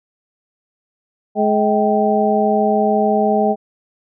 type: harmonic tone with a mistuned harmonic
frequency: 211.7 Hz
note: G#3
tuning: 33 cents sharp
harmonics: 1 / 2 / 3 / 4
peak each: -18 / -18 / -18 / -18 dBFS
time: 1.35-3.56 s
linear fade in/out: 50 ms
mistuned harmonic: 4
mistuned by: -140 cents
effects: none